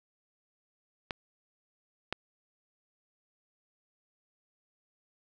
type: clicks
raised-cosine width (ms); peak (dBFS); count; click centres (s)
0.3; -17 / -15; 2; 1.108 / 2.126
effects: none